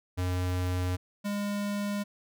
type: tone pair in turn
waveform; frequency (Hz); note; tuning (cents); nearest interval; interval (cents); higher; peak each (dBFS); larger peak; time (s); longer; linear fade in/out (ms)
square; 90.6 / 203.9; F#2 / G#3; -36 / -32; octave + major second; 1404; second; -28 / -30; first; 0.17-0.97 / 1.24-2.04; neither; 20
effects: none